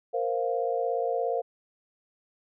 sine chord, Bb suspended second, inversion none, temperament equal, 466.2 / 523.3 / 698.5 Hz, Bb4 / C5 / F5, 0 / 0 / 0 cents, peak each -29 / -30 / -30 dBFS, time 0.13-1.42 s, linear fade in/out 20 ms, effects none

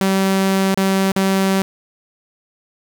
sawtooth tone with dropouts, 192.6 Hz, G3, 30 cents flat, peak -10 dBFS, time 0.01-1.62 s, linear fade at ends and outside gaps 0 ms, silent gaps 0.744-0.775 / 1.118-1.162 s, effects none

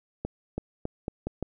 accelerating click train, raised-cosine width 2 ms, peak -17 dBFS, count 6, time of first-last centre 0.25-1.427 s, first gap 330 ms, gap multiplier 0.83, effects none

